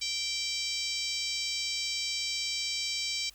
harmonic tone with a mistuned harmonic, 784 Hz, G5, in tune, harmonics 3 / 4 / 5 / 6 / 7 / 8 / 9 / 10, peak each -38 / -39 / -38 / -37 / -36 / -43 / -44 / -44 dBFS, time 0.01-3.3 s, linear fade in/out 10 ms, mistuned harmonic 3, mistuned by -17 cents, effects added 50 Hz sine -59 dBFS peak until 3.34 s + white hiss -59 dBFS RMS until 3.34 s

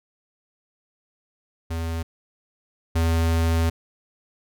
square tone pair in turn, 82.41 / 82.41 Hz, E2 / E2, 0 / 0 cents, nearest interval unison, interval 0 cents, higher neither, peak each -26 / -19 dBFS, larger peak second, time 1.7-2.03 / 2.95-3.7 s, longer second, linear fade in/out 10 ms, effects none

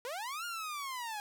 sawtooth linear two-way sweep, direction up then down, 461.4 to 1428 to 815 Hz, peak -34 dBFS, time 0.05-1.2 s, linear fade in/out 0 ms, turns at 0.45 s, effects none

